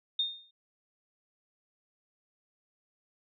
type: tone with exponential decay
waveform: sine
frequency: 3660 Hz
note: A#7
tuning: 32 cents flat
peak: -24 dBFS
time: 0.19-0.51 s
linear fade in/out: 5 ms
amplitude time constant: 68 ms
effects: none